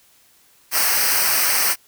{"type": "noise with comb filter", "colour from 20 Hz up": "white", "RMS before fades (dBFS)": -18, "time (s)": [0.71, 1.76], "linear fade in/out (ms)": 50, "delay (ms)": 0.28, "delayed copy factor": -0.75, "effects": ["white hiss -55 dBFS RMS until 1.87 s"]}